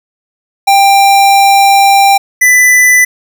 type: tone pair in turn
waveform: square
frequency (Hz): 791 / 1993.2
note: G5 / B6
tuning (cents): +15 / +15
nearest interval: octave + major third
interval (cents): 1600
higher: second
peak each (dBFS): -4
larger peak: neither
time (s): 0.67-2.18 / 2.41-3.05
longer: first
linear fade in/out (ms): 10
effects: none